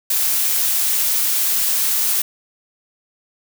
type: noise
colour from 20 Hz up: blue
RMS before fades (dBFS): -18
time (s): 0.1-2.22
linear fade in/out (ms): 5
effects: none